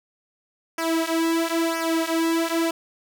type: tone with flanger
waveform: sawtooth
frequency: 329.1 Hz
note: E4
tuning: 3 cents flat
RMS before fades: -23 dBFS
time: 0.78-2.71 s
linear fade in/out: 5 ms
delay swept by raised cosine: 0.25 to 4.75 ms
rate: 1 Hz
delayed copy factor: -0.9
effects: none